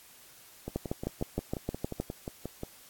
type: two click trains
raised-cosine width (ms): 2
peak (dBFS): -17 / -22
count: 9 / 12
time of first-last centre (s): 0.76-2 / 0.68-2.634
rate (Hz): 6.45 / 5.63
effects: white hiss -55 dBFS RMS until 2.89 s + AAC 64 kbps